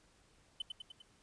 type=tone with echo; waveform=triangle; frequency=3038 Hz; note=F#7; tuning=45 cents sharp; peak=-34 dBFS; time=0.6-0.62 s; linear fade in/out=5 ms; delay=100 ms; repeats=4; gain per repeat=-4 dB; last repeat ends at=1.02 s; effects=pink hiss -68 dBFS RMS until 1.22 s + resampled to 22050 Hz